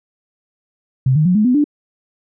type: tone with pitch steps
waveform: sine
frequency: 130.81 / 153.77 / 180.77 / 212.5 / 249.8 / 293.7 Hz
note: C3 / D#3 / F#3 / G#3 / B3 / D4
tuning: 0 / -20 / -40 / +40 / +20 / 0 cents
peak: -10 dBFS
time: 1.06-1.642 s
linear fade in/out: 5 ms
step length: 97 ms
effects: none